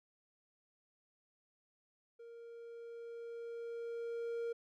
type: tone with level ramp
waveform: triangle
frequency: 466.2 Hz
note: A#4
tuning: in tune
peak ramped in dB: -49 to -34 dBFS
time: 2.19-4.53 s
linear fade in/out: 10 ms
effects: none